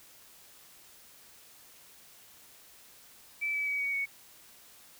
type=tone with pitch steps; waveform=sine; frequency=2318 / 2294 / 2270 / 2247 / 2224 Hz; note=D7 / D7 / C#7 / C#7 / C#7; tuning=-23 / -41 / +41 / +23 / +5 cents; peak=-29 dBFS; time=3.41-4.06 s; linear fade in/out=20 ms; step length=130 ms; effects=white hiss -56 dBFS RMS until 4.99 s